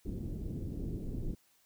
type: low-pass noise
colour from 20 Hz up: pink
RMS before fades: -38 dBFS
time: 0.05-1.35 s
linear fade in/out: 10 ms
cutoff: 350 Hz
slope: 24 dB/octave
effects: white hiss -69 dBFS RMS until 1.65 s